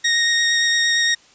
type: tone with vibrato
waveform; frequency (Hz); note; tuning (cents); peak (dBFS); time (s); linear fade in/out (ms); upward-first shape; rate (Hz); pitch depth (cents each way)
20% pulse; 1864.7; A#6; 0; -10; 0.04-1.15; 10; sine; 8.7; 10
effects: white hiss -51 dBFS RMS until 1.34 s + resampled to 16000 Hz